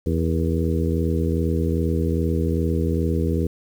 harmonic tone with a mistuned harmonic, 82.5 Hz, E2, 2 cents sharp, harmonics 1 / 2 / 3 / 4 / 5 / 6, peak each -22 / -25 / -27 / -28 / -29 / -30 dBFS, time 0.06-3.47 s, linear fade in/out 5 ms, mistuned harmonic 6, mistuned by -54 cents, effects 8-bit

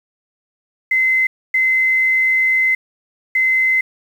sine tone bursts at uneven times, 2056 Hz, C7, 31 cents flat, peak -12 dBFS, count 3, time 0.91-1.27 / 1.54-2.75 / 3.35-3.81 s, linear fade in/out 5 ms, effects 7-bit

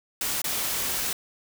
white noise with dropouts, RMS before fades -28 dBFS, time 0.21-1.13 s, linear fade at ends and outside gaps 2 ms, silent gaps 0.418-0.442 s, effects none

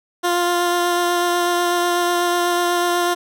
15% pulse tone with vibrato, 350.3 Hz, F4, 5 cents sharp, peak -10 dBFS, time 0.23-3.15 s, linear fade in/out 20 ms, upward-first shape sine, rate 8.1 Hz, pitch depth 11 cents each way, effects none

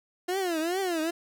30% pulse tone with vibrato, 349.2 Hz, F4, in tune, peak -24 dBFS, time 0.28-1.11 s, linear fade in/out 10 ms, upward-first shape triangle, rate 2.4 Hz, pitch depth 220 cents each way, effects none

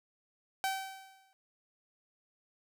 sawtooth tone with exponential decay, 770 Hz, G5, 31 cents flat, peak -25 dBFS, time 0.64-1.33 s, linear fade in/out 0 ms, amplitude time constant 150 ms, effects none

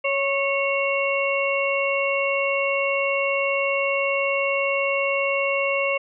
harmonic tone with a mistuned harmonic, 550 Hz, C#5, 14 cents flat, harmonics 1 / 2 / 4 / 5, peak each -23 / -29 / -26 / -26 dBFS, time 0.04-5.98 s, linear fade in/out 10 ms, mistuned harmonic 1, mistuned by +15 cents, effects none

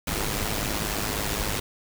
pink noise with amplitude modulation, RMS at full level -25 dBFS, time 0.07-1.6 s, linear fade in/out 5 ms, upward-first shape sine, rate 104 Hz, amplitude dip 65%, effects none

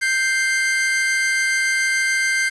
45% pulse tone pair together, 1568 / 2093 Hz, G6 / C7, 0 / 0 cents, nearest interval perfect fourth, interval 500 cents, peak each -20 dBFS, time 0.01-2.5 s, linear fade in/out 20 ms, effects resampled to 24000 Hz + 7-bit

